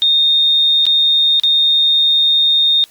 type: tone with dropouts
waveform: sine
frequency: 3675 Hz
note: A#7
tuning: 25 cents flat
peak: -9 dBFS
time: 0.02-2.84 s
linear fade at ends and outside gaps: 0 ms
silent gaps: 0.855-0.866 / 1.398-1.435 s
effects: white hiss -47 dBFS RMS until 2.9 s + Opus 48 kbps